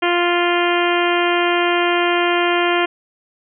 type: harmonic tone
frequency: 349.2 Hz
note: F4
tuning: in tune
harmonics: 1 / 2 / 3 / 4 / 5 / 6 / 7 / 8 / 9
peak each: -18 / -21 / -23 / -24 / -25 / -26 / -26 / -27 / -28 dBFS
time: 0.02-2.86 s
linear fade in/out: 10 ms
effects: none